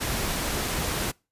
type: noise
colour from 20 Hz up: pink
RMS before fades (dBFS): -28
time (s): 0-1.12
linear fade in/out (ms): 20
effects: noise-tail reverb RT60 0.3 s tail -26 dB re dry + resampled to 32000 Hz